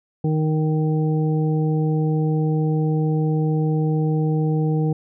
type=harmonic tone; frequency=155.56 Hz; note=D#3; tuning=in tune; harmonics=1 / 2 / 3 / 5; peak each=-18 / -26 / -27 / -34 dBFS; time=0.24-4.93 s; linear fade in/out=5 ms; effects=none